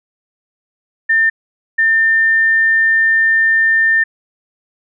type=tone bursts at uneven times; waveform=sine; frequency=1800 Hz; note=A6; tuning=39 cents sharp; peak=-9 dBFS; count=2; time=1.09-1.3 / 1.78-4.04 s; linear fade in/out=10 ms; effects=none